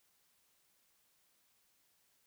silence, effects white hiss -74 dBFS RMS until 2.26 s

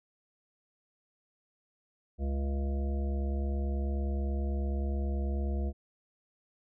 harmonic tone with a mistuned harmonic, 69.3 Hz, C#2, in tune, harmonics 1 / 3 / 5 / 7 / 9 / 10, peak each -29 / -39 / -43 / -46 / -48 / -49 dBFS, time 2.18-5.73 s, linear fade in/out 50 ms, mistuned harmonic 1, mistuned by -17 cents, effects none

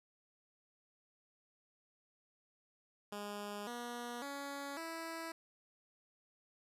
10% pulse tone with pitch steps, 205.6 / 240.3 / 280.9 / 328.3 Hz, G#3 / B3 / C#4 / E4, -17 / -47 / +23 / -7 cents, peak -34 dBFS, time 3.12-5.32 s, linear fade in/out 5 ms, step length 550 ms, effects resampled to 32000 Hz

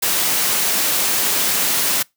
white noise, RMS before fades -18 dBFS, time 0.02-2.03 s, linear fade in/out 10 ms, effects noise-tail reverb RT60 0.2 s tail -25 dB re dry + high-pass 150 Hz 12 dB/octave

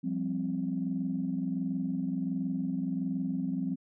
sine chord, F suspended second, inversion none, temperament equal, 174.61 / 196 / 261.6 Hz, F3 / G3 / C4, 0 / 0 / 0 cents, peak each -34 / -34 / -32 dBFS, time 0.03-3.76 s, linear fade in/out 20 ms, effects tanh soft clip ceiling -20 dBFS

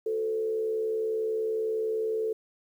sine tone with frequency modulation, 440 Hz, A4, in tune, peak -26 dBFS, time 0.06-2.33 s, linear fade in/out 5 ms, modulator 70.9 Hz, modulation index 0.47, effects 10-bit

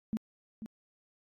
sine tone with echo, 219.1 Hz, A3, 7 cents flat, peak -29 dBFS, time 0.13-0.17 s, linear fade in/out 0 ms, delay 490 ms, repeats 1, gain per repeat -10 dB, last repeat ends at 0.66 s, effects AAC 64 kbps

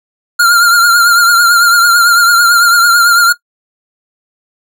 square tone with vibrato, 1400 Hz, F6, 4 cents sharp, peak -5 dBFS, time 0.39-3.33 s, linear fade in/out 10 ms, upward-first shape triangle, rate 9 Hz, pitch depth 57 cents each way, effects noise-tail reverb RT60 0.1 s tail -18 dB re dry

